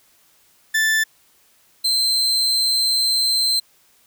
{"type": "tone pair in turn", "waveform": "40% pulse", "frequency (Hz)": [1760, 4112], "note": ["A6", "C8"], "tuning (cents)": [0, -31], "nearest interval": "octave + minor third", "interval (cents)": 1469, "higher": "second", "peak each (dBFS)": -15, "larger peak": "neither", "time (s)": [[0.74, 1.04], [1.84, 3.6]], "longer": "second", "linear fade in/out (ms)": 10, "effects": ["white hiss -57 dBFS RMS until 4.06 s"]}